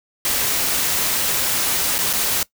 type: noise with dropouts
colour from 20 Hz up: white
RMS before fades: -20 dBFS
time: 0.25-2.43 s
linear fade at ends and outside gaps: 1 ms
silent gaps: 1.982-1.988 / 2.13-2.135 s
effects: noise-tail reverb RT60 0.1 s tail -20 dB re dry